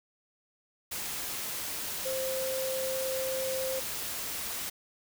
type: tone in noise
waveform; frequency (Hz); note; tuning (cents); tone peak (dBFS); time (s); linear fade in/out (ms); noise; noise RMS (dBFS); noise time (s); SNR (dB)
sine; 525; C5; +6; -31; 2.05-3.8; 10; white; -36; 0.91-4.7; +2
effects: none